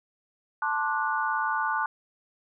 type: chord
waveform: sine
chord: D dominant seventh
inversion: second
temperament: just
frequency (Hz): 881 / 1057.2 / 1174.7 / 1468.3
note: A5 / C6 / D6 / F#6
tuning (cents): +2 / +18 / 0 / -14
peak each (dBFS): -29 / -33 / -31 / -29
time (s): 0.62-1.86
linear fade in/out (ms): 2
effects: none